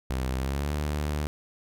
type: tone with pitch glide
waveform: sawtooth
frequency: 64.7 to 74.32 Hz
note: C2 to D2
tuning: -19 to +21 cents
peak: -23 dBFS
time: 0.1-1.27 s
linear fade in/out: 0 ms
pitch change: +240 cents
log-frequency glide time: 0.37-0.73 s
effects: none